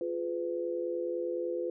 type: chord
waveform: sine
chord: F diminished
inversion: none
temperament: just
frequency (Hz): 349.2 / 419.1 / 502.9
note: F4 / Ab4 / Cb5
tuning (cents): 0 / +16 / +31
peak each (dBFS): -34 / -40 / -34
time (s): 0.01-1.7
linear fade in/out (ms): 2
effects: none